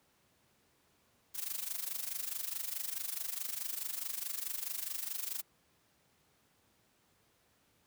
blue noise with amplitude modulation, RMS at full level -36 dBFS, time 1.34-5.42 s, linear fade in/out 20 ms, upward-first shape sine, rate 24.7 Hz, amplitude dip 80%, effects pink hiss -71 dBFS RMS until 7.86 s + high-pass 80 Hz 12 dB/octave

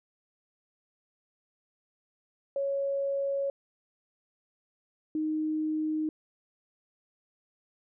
sine tone pair in turn, 554.4 / 310.4 Hz, C#5 / D#4, 0 / -4 cents, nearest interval minor seventh, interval 1004 cents, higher first, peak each -27 dBFS, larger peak neither, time 2.56-3.5 / 5.15-6.09 s, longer neither, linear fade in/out 2 ms, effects none

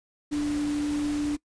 sine tone in noise, 293.7 Hz, D4, in tune, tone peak -24 dBFS, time 0.31-1.37 s, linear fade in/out 20 ms, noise pink, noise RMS -39 dBFS, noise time 0.31-1.37 s, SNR +12 dB, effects noise-tail reverb RT60 0.1 s tail -22 dB re dry + resampled to 22050 Hz

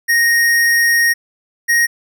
square tone pair in turn, 1864.7 / 1873.7 Hz, A#6 / A#6, 0 / +8 cents, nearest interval unison, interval 8 cents, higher second, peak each -11 dBFS, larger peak neither, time 0.08-1.14 / 1.68-1.87 s, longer first, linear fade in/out 20 ms, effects none

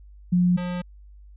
sine / square tone pair in turn, 178.2 / 178.2 Hz, F3 / F3, +35 / +35 cents, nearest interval unison, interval 0 cents, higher neither, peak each -16 / -27 dBFS, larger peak first, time 0.32-0.57 / 0.57-0.82 s, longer neither, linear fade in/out 10 ms, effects added 50 Hz sine -44 dBFS peak until 1.36 s + resampled to 8000 Hz

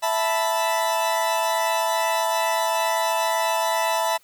40% pulse chord, E suspended fourth, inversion none, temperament equal, 659.3 / 880 / 987.8 Hz, E5 / A5 / B5, 0 / 0 / 0 cents, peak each -24 dBFS, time 0.02-4.18 s, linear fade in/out 20 ms, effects white hiss -58 dBFS RMS until 4.23 s

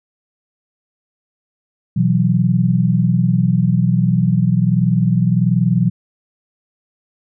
sine chord, B suspended fourth, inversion none, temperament equal, 123.47 / 164.81 / 185 Hz, B2 / E3 / F#3, 0 / 0 / 0 cents, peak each -16 dBFS, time 1.96-5.9 s, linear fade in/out 10 ms, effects none

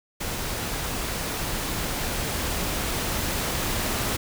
pink noise with level ramp, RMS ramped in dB -30 to -26 dBFS, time 0.2-4.17 s, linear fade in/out 10 ms, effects none

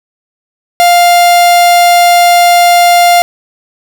45% pulse tone, 700 Hz, F5, 4 cents sharp, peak -3 dBFS, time 0.8-3.22 s, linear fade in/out 0 ms, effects none

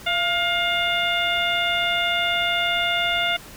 harmonic tone with a mistuned harmonic, 708 Hz, F5, 23 cents sharp, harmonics 1 / 2 / 3 / 4 / 5, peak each -26 / -26 / -25 / -26 / -27 dBFS, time 0.06-3.37 s, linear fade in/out 10 ms, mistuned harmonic 1, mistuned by -49 cents, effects pink hiss -42 dBFS RMS until 3.56 s

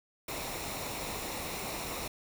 pink noise with comb filter, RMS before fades -38 dBFS, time 0.28-2.08 s, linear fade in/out 5 ms, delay 0.63 ms, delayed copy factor -0.5, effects none

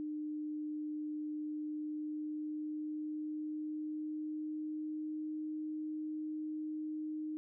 sine tone with pitch glide, 302.6 to 308.1 Hz, D#4 to D#4, -48 to -17 cents, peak -37 dBFS, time 0-7.37 s, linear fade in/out 0 ms, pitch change +31 cents, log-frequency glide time 1.32-5.35 s, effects none

